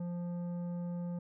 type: tone with tanh clipping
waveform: sine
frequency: 174.61 Hz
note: F3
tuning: in tune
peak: -37 dBFS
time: 0-1.19 s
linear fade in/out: 5 ms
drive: 10 dB
effects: none